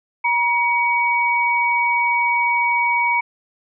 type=tone pair together; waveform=sine; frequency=953 / 2257 Hz; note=A#5 / C#7; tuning=+38 / +31 cents; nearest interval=octave + minor third; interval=1493 cents; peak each=-18 / -18 dBFS; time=0.24-3.21 s; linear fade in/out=10 ms; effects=none